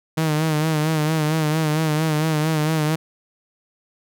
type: tone with vibrato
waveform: sawtooth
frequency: 155.6 Hz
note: D#3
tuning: in tune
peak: -14 dBFS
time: 0.17-2.96 s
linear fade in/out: 10 ms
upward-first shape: sine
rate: 4.4 Hz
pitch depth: 57 cents each way
effects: none